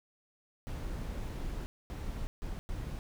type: noise bursts at uneven times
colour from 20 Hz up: brown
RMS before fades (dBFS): -38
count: 4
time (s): 0.67-1.66 / 1.9-2.27 / 2.42-2.59 / 2.69-2.99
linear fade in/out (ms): 0
effects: none